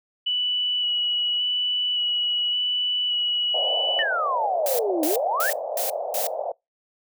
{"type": "tone with vibrato", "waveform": "sine", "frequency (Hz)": 2947, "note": "F#7", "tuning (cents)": -8, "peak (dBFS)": -21, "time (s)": [0.26, 4.03], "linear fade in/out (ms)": 10, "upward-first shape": "square", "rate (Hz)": 0.88, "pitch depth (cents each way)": 11}
{"type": "band-pass noise", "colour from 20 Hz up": "pink", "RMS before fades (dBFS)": -29, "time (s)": [3.54, 6.52], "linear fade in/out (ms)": 5, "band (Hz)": [550, 730], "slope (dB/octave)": 48}
{"type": "exponential two-way sweep", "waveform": "sine", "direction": "down then up", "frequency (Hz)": [1864.7, 297.4, 1864.7], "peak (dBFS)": -22, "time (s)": [3.99, 5.5], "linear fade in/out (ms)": 0, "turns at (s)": 5.05}
{"type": "noise bursts", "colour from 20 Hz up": "blue", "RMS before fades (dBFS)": -27, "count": 5, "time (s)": [4.66, 6.27], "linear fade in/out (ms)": 2, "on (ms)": 130, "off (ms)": 240}
{"effects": ["noise-tail reverb RT60 0.2 s tail -26 dB re dry"]}